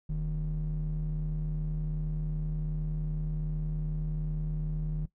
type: ring-modulated tone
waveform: triangle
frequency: 98 Hz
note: G2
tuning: in tune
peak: -23 dBFS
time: 0.09-5.06 s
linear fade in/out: 10 ms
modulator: 56.7 Hz
effects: noise-tail reverb RT60 0.1 s tail -19 dB re dry + tanh soft clip ceiling -23 dBFS